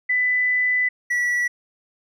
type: tone pair in turn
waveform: sine / triangle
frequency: 1996 / 1947 Hz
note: B6 / B6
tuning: +18 / -25 cents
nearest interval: unison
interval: 43 cents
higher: first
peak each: -17 dBFS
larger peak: neither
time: 0.09-0.89 / 1.1-1.48 s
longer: first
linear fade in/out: 10 ms
effects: none